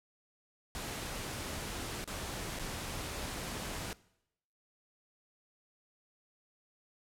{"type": "noise with dropouts", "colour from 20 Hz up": "pink", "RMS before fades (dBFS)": -40, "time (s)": [0.75, 3.93], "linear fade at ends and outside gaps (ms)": 0, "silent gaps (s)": [[2.042, 2.076], [2.589, 2.595]], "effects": ["noise-tail reverb RT60 0.8 s tail -21 dB re dry", "low-pass 12000 Hz 12 dB/octave"]}